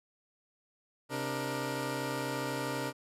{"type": "tone cluster", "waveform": "15% pulse", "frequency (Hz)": [132.5, 297.2, 472.7], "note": ["C3", "D4", "A#4"], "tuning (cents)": [22, 21, 24], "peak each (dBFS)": [-31, -31, -32], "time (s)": [1.09, 2.93], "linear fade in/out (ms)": 50, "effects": ["resampled to 32000 Hz"]}